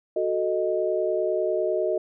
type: chord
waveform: sine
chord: D# diminished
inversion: first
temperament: equal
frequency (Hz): 370 / 440 / 622.3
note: F#4 / A4 / D#5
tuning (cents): 0 / 0 / 0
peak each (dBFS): -26 / -28 / -25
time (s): 0.16-1.98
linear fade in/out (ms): 5
effects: none